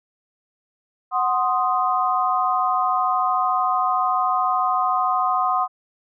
sine chord, C diminished, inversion second, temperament equal, 740 / 1046.5 / 1244.5 Hz, Gb5 / C6 / Eb6, 0 / 0 / 0 cents, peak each -22 dBFS, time 1.11-5.68 s, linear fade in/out 50 ms, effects none

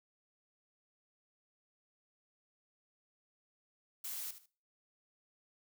blue noise with echo, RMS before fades -42 dBFS, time 4.04-4.31 s, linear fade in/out 5 ms, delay 75 ms, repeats 2, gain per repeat -12 dB, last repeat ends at 4.46 s, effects noise-tail reverb RT60 0.4 s tail -21 dB re dry

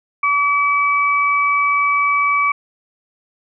sine tone pair together, 1146 / 2292 Hz, D6 / D7, -43 / -43 cents, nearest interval octave, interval 1200 cents, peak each -15 / -17 dBFS, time 0.23-2.52 s, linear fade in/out 5 ms, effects none

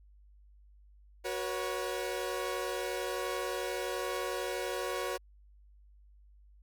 sawtooth chord, F# suspended fourth, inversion none, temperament equal with one note detuned, 370 / 482.9 / 554.4 Hz, F#4 / B4 / C#5, 0 / -39 / 0 cents, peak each -34 dBFS, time 1.24-5.18 s, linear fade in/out 20 ms, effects added 50 Hz sine -56 dBFS peak until 6.62 s

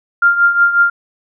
sine tone with tremolo, 1396.9 Hz, F6, in tune, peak -5 dBFS, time 0.22-0.9 s, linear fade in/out 5 ms, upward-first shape triangle, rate 5.5 Hz, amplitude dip 75%, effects none

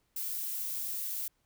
violet noise, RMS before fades -36 dBFS, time 0.16-1.28 s, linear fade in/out 5 ms, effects pink hiss -75 dBFS RMS until 1.45 s

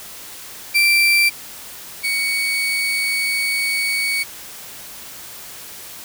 35% pulse tone pair in turn, 2349 / 2237 Hz, D7 / C#7, 0 / +15 cents, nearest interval minor second, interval 85 cents, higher first, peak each -10 / -16 dBFS, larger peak first, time 0.74-1.3 / 2.03-4.24 s, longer second, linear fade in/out 20 ms, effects white hiss -36 dBFS RMS until 6.04 s

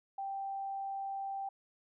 sine tone, 784 Hz, G5, in tune, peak -36 dBFS, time 0.18-1.49 s, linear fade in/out 5 ms, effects none

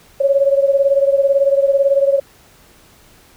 sine beating tone pair, 549 / 567 Hz, C#5 / C#5, -17 / +39 cents, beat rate 18 Hz, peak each -12 / -16 dBFS, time 0.2-2.2 s, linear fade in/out 10 ms, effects pink hiss -48 dBFS RMS until 3.36 s

